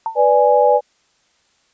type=tone with exponential decay; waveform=sine; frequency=899 Hz; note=A5; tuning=37 cents sharp; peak=-15 dBFS; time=0.06-0.24 s; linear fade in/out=1 ms; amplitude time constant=37 ms
type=chord; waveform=sine; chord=G# diminished; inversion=first; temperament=equal; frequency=493.9 / 587.3 / 830.6 Hz; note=B4 / D5 / G#5; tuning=0 / 0 / 0 cents; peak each=-14 dBFS; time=0.15-0.81 s; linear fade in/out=50 ms
effects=white hiss -60 dBFS RMS until 1.73 s + resampled to 16000 Hz